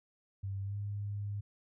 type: tone with pitch glide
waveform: sine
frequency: 98 to 102.04 Hz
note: G2 to G#2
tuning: 0 to -30 cents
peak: -35 dBFS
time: 0.43-1.41 s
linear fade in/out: 10 ms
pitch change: +70 cents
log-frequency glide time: 0.63-0.76 s
effects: none